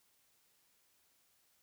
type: silence
effects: white hiss -73 dBFS RMS until 1.62 s